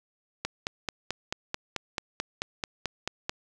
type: click train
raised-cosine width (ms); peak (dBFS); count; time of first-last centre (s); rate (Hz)
0.2; -12; 14; 0.45-3.295; 4.57
effects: none